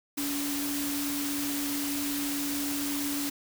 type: tone in noise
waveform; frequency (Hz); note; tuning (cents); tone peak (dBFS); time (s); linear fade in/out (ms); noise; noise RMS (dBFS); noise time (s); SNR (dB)
sine; 285.6; D4; -48; -31; 0.17-3.3; 10; white; -34; 0.17-3.3; 0
effects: none